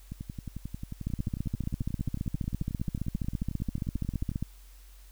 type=two click trains; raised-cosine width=5 ms; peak=-24 / -18 dBFS; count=48 / 51; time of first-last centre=0.12-4.316 / 1.07-4.426 s; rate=11.2 / 14.9 Hz; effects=added 46 Hz sine -49 dBFS peak until 5.11 s + white hiss -60 dBFS RMS until 5.11 s